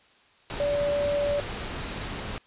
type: tone in noise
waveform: sine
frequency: 577 Hz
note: D5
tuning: 31 cents flat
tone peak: -23 dBFS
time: 0.6-1.4 s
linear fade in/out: 0 ms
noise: pink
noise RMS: -34 dBFS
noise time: 0.5-2.38 s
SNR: +8 dB
effects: white hiss -59 dBFS RMS until 2.46 s + resampled to 8000 Hz